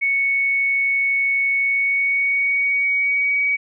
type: tone with pitch glide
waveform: sine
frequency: 2217 to 2262 Hz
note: C#7 to C#7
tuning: 0 to +34 cents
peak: -16 dBFS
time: 0.01-3.57 s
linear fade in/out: 20 ms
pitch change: +34 cents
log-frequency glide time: 1.58-3.43 s
effects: none